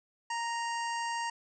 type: harmonic tone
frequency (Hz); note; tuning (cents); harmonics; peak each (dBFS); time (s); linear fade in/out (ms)
932.3; A#5; 0; 1 / 2 / 3 / 5 / 6 / 7 / 8 / 9; -33 / -39 / -43 / -47 / -49 / -50 / -51 / -52; 0.3-1.3; 5
effects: none